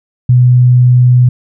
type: tone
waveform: sine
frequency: 124.4 Hz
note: B2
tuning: 13 cents sharp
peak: -3 dBFS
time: 0.29-1.29 s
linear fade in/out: 5 ms
effects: none